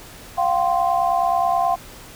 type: chord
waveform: sine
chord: F suspended second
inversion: none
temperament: equal with one note detuned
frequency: 698.5 / 767.9 / 1046.5 Hz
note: F5 / G5 / C6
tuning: 0 / -36 / 0 cents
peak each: -19 / -21 / -23 dBFS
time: 0.37-1.76 s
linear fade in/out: 20 ms
effects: pink hiss -41 dBFS RMS until 2.15 s